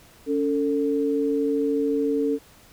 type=tone pair together; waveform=sine; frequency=281.4 / 446.7 Hz; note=C#4 / A4; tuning=+26 / +26 cents; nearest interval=minor sixth; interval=800 cents; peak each=-23 dBFS; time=0.26-2.39 s; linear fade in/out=50 ms; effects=pink hiss -52 dBFS RMS until 2.72 s